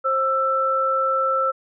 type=tone pair together; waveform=sine; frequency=531 / 1329.6 Hz; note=C5 / E6; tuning=+25 / +15 cents; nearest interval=octave + major third; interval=1590 cents; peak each=-23 / -19 dBFS; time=0.04-1.52 s; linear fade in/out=20 ms; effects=none